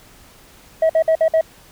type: tone bursts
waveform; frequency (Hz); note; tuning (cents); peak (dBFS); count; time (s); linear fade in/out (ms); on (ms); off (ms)
sine; 643; E5; -43; -9; 5; 0.82-1.411; 5; 75; 54
effects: tanh soft clip ceiling -10 dBFS + pink hiss -47 dBFS RMS until 1.71 s